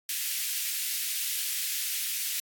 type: high-pass noise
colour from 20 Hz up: white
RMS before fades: -31 dBFS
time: 0.09-2.4 s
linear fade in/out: 2 ms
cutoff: 2000 Hz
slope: 24 dB/octave
effects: AAC 64 kbps